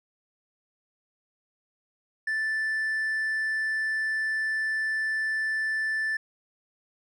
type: tone with hard clipping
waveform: sine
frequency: 1760 Hz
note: A6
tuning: in tune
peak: -26 dBFS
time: 2.27-6.17 s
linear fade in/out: 5 ms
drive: 2 dB
effects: none